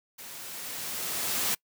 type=noise with level ramp; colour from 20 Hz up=white; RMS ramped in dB=-44 to -27 dBFS; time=0.18-1.55 s; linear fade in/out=10 ms; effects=noise-tail reverb RT60 0.1 s tail -25 dB re dry + high-pass 100 Hz 12 dB/octave